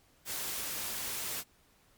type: noise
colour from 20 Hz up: white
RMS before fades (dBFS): -37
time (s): 0.25-1.44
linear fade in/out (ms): 50
effects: pink hiss -66 dBFS RMS until 1.97 s + MP3 96 kbps